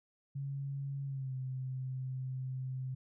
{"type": "tone with pitch glide", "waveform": "sine", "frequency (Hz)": [138.59, 130.06], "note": ["C#3", "C3"], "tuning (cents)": [0, -10], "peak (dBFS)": -36, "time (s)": [0.35, 2.95], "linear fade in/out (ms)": 10, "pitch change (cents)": -110, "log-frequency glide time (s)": [1.05, 1.34], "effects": []}